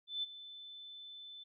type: tone with ADSR envelope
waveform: sine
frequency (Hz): 3520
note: A7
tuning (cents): 0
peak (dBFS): -33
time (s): 0.07-1.44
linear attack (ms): 160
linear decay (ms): 22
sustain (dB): -15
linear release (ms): 14
effects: none